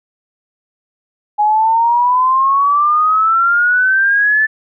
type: exponential sweep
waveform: sine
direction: up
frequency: 830.6 to 1760 Hz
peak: -9 dBFS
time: 1.38-4.47 s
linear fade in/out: 20 ms
effects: none